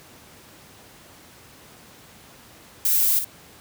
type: noise with echo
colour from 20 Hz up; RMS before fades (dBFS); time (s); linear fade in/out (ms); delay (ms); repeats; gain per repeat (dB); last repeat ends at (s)
violet; -20; 2.85-3.19; 2; 55; 1; -8; 3.245
effects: pink hiss -48 dBFS RMS until 3.6 s + high-pass 80 Hz 12 dB/octave